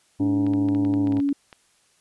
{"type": "harmonic tone", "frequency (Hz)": 105.5, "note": "G#2", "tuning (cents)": 28, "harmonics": [1, 2, 3, 4, 5, 6, 7, 8, 9], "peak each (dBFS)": [-28, -34, -38, -40, -42, -44, -45, -46, -47], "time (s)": [0.19, 1.21], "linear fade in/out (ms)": 20}
{"type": "tone with pitch glide", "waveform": "sine", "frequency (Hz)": [288.3, 282], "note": ["D4", "C#4"], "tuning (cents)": [-32, 30], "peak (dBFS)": -19, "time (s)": [0.2, 1.33], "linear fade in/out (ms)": 5, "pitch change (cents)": -38, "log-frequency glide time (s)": [1.04, 1.12]}
{"type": "clicks", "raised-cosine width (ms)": 0.3, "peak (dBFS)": -26, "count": 12, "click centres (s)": [0.466, 0.536, 0.687, 0.749, 0.85, 0.939, 1.072, 1.123, 1.17, 1.201, 1.29, 1.528]}
{"effects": ["white hiss -62 dBFS RMS until 2 s", "resampled to 24000 Hz"]}